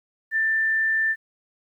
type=tone; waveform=sine; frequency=1778 Hz; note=A6; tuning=18 cents sharp; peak=-19 dBFS; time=0.31-1.16 s; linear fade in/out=50 ms; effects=10-bit